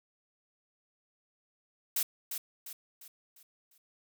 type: noise with echo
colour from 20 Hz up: blue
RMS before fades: -30 dBFS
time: 1.96-2.03 s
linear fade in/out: 5 ms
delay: 350 ms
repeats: 5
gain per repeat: -7 dB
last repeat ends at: 3.78 s
effects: none